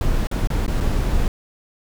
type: noise with dropouts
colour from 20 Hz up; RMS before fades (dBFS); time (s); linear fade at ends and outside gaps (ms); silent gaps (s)
brown; -19; 0.01-1.28; 1; 0.271-0.313 / 0.473-0.502 / 0.664-0.679 / 0.803-0.807
effects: none